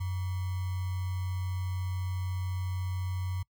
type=tone with sample-and-hold; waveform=sine; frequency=92 Hz; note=F#2; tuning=9 cents flat; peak=-30 dBFS; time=0-3.43 s; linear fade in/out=10 ms; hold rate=1050 Hz; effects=noise-tail reverb RT60 0.1 s tail -23 dB re dry